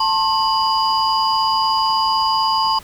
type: tone cluster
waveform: sine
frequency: 887 / 1071 / 2977 / 4869 Hz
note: A5 / C6 / F#7 / D#8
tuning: +14 / +40 / +10 / -38 cents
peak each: -18 / -18 / -27 / -20 dBFS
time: 0-2.79 s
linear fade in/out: 5 ms
effects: tanh soft clip ceiling -6 dBFS + pink hiss -42 dBFS RMS until 2.83 s